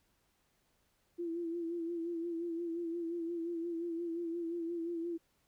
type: tone with vibrato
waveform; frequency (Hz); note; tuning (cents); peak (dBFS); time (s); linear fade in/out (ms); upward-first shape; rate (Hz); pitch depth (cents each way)
sine; 337.7; E4; +42; -35; 1.18-5.18; 20; sine; 5.7; 49
effects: pink hiss -75 dBFS RMS until 5.47 s